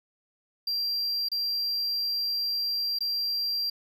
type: tone with dropouts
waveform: triangle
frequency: 4736 Hz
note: D8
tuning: 14 cents sharp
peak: -25 dBFS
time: 0.67-3.7 s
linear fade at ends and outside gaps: 5 ms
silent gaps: 1.287-1.316 / 2.988-3.006 s
effects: 11-bit